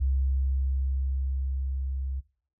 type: tone with level ramp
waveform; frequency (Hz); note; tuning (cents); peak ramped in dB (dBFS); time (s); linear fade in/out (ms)
sine; 66.7; C2; +34; -22 to -29; 0-2.21; 20
effects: noise-tail reverb RT60 0.5 s tail -20 dB re dry